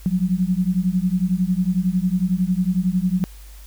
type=beating tone pair; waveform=sine; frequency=177.9 / 188.9 Hz; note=F3 / F#3; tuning=+32 / +36 cents; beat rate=11 Hz; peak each=-20 dBFS; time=0.06-3.24 s; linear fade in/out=0 ms; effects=added 50 Hz sine -38 dBFS peak until 3.66 s + white hiss -49 dBFS RMS until 3.66 s